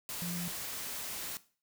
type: tone in noise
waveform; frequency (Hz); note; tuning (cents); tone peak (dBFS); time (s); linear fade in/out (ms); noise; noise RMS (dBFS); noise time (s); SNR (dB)
sine; 174.61; F3; 0; -36; 0.22-0.48; 0; white; -40; 0.09-1.37; +1
effects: noise-tail reverb RT60 0.4 s tail -17 dB re dry